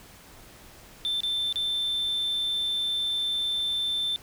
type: tone with dropouts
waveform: triangle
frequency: 3550 Hz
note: A7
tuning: 15 cents sharp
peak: -23 dBFS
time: 1.05-4.16 s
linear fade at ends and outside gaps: 0 ms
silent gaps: 1.205-1.234 / 1.526-1.558 s
effects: tanh soft clip ceiling -19 dBFS + pink hiss -50 dBFS RMS until 4.22 s